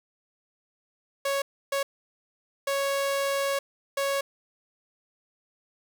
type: tone bursts at uneven times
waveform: sawtooth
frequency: 554.4 Hz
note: C#5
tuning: in tune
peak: -21 dBFS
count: 4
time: 1.25-1.42 / 1.72-1.83 / 2.67-3.59 / 3.97-4.21 s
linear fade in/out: 5 ms
effects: none